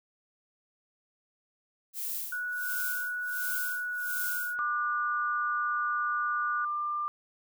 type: noise with tremolo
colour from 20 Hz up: violet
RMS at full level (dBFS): -34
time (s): 1.93-4.57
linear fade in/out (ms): 50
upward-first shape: sine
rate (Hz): 1.4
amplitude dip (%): 95
type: tone with pitch glide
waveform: sine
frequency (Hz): 1469 to 1456.3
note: F#6 to F#6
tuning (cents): -13 to -28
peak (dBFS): -31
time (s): 2.32-6.65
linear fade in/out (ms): 5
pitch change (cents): -15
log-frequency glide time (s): 3.83-4.29
type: tone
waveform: sine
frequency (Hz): 1193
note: D6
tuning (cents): +27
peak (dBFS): -29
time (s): 4.59-7.08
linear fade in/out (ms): 0
effects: none